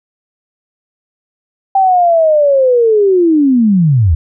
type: linear sweep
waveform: sine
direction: down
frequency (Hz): 785 to 72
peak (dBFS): -6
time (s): 1.75-4.15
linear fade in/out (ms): 5
effects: none